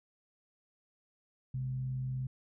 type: tone with frequency modulation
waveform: sine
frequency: 129.8 Hz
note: C3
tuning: 13 cents flat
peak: -33 dBFS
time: 1.54-2.27 s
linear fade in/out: 5 ms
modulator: 76.6 Hz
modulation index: 0.24
effects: none